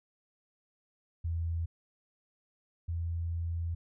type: tone pair in turn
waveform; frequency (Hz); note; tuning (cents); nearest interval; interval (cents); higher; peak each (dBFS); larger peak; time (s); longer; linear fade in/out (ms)
sine; 83.4 / 84.17; E2 / E2; +21 / +37; unison; 16; second; -30 / -31; first; 1.24-1.66 / 2.88-3.75; second; 10
effects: none